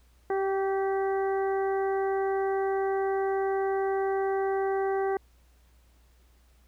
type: harmonic tone with a mistuned harmonic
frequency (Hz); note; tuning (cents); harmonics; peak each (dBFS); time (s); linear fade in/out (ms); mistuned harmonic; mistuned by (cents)
388.8; G4; -14; 1 / 2 / 3 / 4 / 5; -26 / -31 / -40 / -41 / -43; 0.3-5.17; 2; 3; -19
effects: added 60 Hz sine -58 dBFS peak until 6.67 s + pink hiss -67 dBFS RMS until 6.67 s